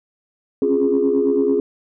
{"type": "chord", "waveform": "sine", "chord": "Db major seventh", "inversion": "third", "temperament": "equal with one note detuned", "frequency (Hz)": [268.2, 277.2, 349.2, 415.3], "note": ["C4", "Db4", "F4", "Ab4"], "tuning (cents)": [43, 0, 0, 0], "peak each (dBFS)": [-20, -22, -22, -16], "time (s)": [0.62, 1.6], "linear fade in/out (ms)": 2, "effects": ["tanh soft clip ceiling -7 dBFS"]}